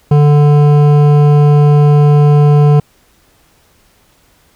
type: tone with hard clipping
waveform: triangle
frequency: 146.83 Hz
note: D3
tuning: in tune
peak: -6 dBFS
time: 0.11-2.8 s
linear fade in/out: 5 ms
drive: 16 dB
effects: pink hiss -51 dBFS RMS until 4.55 s

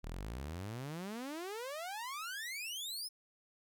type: exponential sweep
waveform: sawtooth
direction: up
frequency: 36.55 to 5320 Hz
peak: -37 dBFS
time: 0.03-3.09 s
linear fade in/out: 20 ms
effects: none

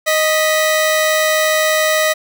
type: tone pair together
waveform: sawtooth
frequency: 622.3 / 1958.6 Hz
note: D#5 / B6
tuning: 0 / -15 cents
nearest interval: octave + minor sixth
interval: 1985 cents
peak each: -10 / -14 dBFS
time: 0.06-2.14 s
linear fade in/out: 20 ms
effects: none

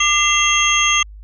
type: tone cluster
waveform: sine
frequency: 1195 / 2052 / 2727 / 3257 / 6370 Hz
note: D6 / C7 / F7 / G#7 / G8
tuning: +30 / -34 / -42 / -34 / +27 cents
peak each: -19 dBFS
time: 0-1.03 s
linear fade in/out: 5 ms
effects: added 51 Hz sine -34 dBFS peak until 1.23 s

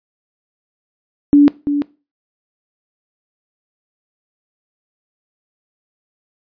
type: tone with echo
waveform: sine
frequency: 288.5 Hz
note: D4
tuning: 31 cents flat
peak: -4 dBFS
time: 1.33-1.48 s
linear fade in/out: 0 ms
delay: 340 ms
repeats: 1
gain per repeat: -9 dB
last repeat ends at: 1.82 s
effects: noise-tail reverb RT60 0.3 s tail -20 dB re dry + resampled to 11025 Hz

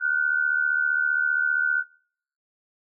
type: tone pair together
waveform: sine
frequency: 1435.8 / 1511 Hz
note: F6 / F#6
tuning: +48 / +36 cents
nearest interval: minor second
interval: 88 cents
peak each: -23 dBFS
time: 0-1.84 s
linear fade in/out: 50 ms
effects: noise-tail reverb RT60 0.6 s tail -24 dB re dry

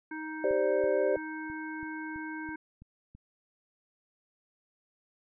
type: harmonic tone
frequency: 313 Hz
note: D#4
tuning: 10 cents sharp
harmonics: 1 / 3 / 5 / 7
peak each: -38 / -44 / -41 / -49 dBFS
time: 0.11-2.56 s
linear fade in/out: 5 ms
type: chord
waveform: sine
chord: G suspended fourth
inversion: none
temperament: equal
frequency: 392 / 523.3 / 587.3 Hz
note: G4 / C5 / D5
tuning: 0 / 0 / 0 cents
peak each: -29 dBFS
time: 0.44-1.16 s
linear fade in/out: 2 ms
type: click train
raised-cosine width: 5 ms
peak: -38 dBFS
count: 9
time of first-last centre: 0.51-3.15 s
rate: 3.03 Hz
effects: none

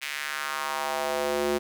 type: tone with high-pass filter sweep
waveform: square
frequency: 72.5 Hz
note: D2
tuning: 22 cents flat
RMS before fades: -29 dBFS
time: 0.01-1.59 s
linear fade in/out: 20 ms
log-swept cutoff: 2300 to 330 Hz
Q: 2.1
effects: none

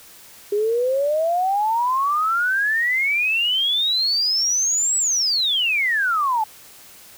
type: exponential two-way sweep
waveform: sine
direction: up then down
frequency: 403.1 to 7902 to 843 Hz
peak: -17 dBFS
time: 0.52-6.44 s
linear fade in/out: 5 ms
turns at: 4.97 s
effects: white hiss -45 dBFS RMS until 7.17 s

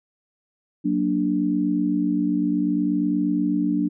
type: chord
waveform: sine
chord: Gb augmented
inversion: none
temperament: equal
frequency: 185 / 233.1 / 293.7 Hz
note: Gb3 / Bb3 / D4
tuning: 0 / 0 / 0 cents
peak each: -25 / -26 / -21 dBFS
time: 0.84-3.89 s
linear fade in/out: 20 ms
effects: none

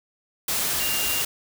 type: tone in noise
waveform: sine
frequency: 2793 Hz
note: F7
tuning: 1 cent flat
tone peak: -29 dBFS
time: 0.8-1.22 s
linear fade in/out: 5 ms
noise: white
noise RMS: -25 dBFS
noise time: 0.48-1.25 s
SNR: -7 dB
effects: none

